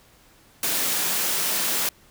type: high-pass noise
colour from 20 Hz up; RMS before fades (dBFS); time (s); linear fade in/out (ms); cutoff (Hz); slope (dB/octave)
white; -24; 0.63-1.89; 2; 150; 24
effects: pink hiss -55 dBFS RMS until 2.1 s